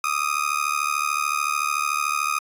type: tone with amplitude modulation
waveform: 30% pulse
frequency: 1243 Hz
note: D#6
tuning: 2 cents flat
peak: -15 dBFS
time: 0.04-2.39 s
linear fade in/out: 2 ms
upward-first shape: sine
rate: 73.6 Hz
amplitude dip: 90%
effects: resampled to 32000 Hz